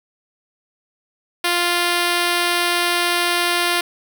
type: tone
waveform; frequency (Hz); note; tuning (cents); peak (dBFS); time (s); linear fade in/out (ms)
5% pulse; 349.2; F4; 0; -5; 1.44-3.81; 5
effects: none